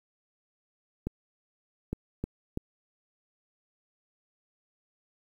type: clicks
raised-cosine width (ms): 3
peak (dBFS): -18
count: 4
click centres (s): 1.07 / 1.93 / 2.24 / 2.574
effects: 9-bit